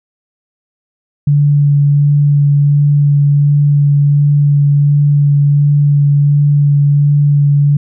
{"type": "tone with vibrato", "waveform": "sine", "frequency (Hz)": 144.3, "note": "D3", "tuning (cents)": -30, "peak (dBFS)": -6, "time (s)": [1.27, 7.77], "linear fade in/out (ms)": 5, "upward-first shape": "sine", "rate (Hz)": 1.4, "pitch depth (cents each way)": 11, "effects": []}